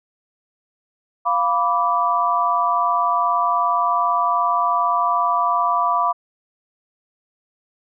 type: chord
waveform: sine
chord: B diminished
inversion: second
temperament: equal with one note detuned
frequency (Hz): 698.5 / 987.8 / 1165.2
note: F5 / B5 / D6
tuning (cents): 0 / 0 / -14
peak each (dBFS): -22 / -20 / -19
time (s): 1.25-6.13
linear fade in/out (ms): 20
effects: none